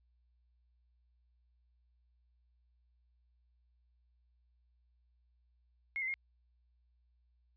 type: tone with pitch steps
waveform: sine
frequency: 2159 / 2055 / 2140 Hz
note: C#7 / C7 / C7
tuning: -46 / -32 / +38 cents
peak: -34 dBFS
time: 5.96-6.14 s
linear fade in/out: 0 ms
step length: 60 ms
effects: added 60 Hz sine -69 dBFS peak until 7.56 s + resampled to 11025 Hz